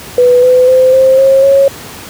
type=tone with pitch steps; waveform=sine; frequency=493.9 / 504.6 / 515.5 / 526.6 / 538 / 549.6 Hz; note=B4 / B4 / C5 / C5 / C5 / C#5; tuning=0 / +37 / -26 / +11 / +48 / -15 cents; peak=-3 dBFS; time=0.18-1.68 s; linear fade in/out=2 ms; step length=250 ms; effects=pink hiss -28 dBFS RMS until 2.09 s + high-pass 80 Hz 12 dB/octave